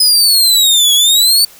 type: exponential two-way sweep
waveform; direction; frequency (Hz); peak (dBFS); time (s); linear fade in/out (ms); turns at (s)
sawtooth; down then up; 5070 to 3322 to 4564; -4; 0-1.45; 5; 0.94
effects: white hiss -40 dBFS RMS until 1.59 s